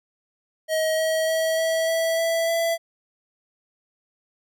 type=tone with pitch steps; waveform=square; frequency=633 / 638.5 / 644.1 / 649.7 / 655.3 / 661 / 666.8 Hz; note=D#5 / D#5 / E5 / E5 / E5 / E5 / E5; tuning=+30 / +45 / -40 / -25 / -10 / +5 / +20 cents; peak=-21 dBFS; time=0.68-2.78 s; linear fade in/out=50 ms; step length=300 ms; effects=none